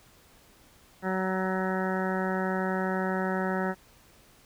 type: harmonic tone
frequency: 187.8 Hz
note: F#3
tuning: 26 cents sharp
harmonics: 1 / 2 / 3 / 4 / 5 / 7 / 8 / 9 / 10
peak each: -30 / -33 / -35 / -36 / -37 / -38 / -39 / -40 / -40 dBFS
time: 1.02-3.75 s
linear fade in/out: 50 ms
effects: pink hiss -58 dBFS RMS until 4.45 s